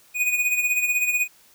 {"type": "tone with tremolo", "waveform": "square", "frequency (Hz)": 2474, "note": "D#7", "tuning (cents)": -10, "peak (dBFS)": -18, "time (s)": [0.14, 1.28], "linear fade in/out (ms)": 50, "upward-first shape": "sine", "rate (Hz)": 16, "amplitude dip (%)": 60, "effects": ["white hiss -55 dBFS RMS until 1.54 s"]}